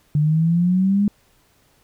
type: exponential sweep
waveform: sine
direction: up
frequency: 146.83 to 207.7 Hz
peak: -14 dBFS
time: 0.15-1.08 s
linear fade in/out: 2 ms
effects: pink hiss -59 dBFS RMS until 1.83 s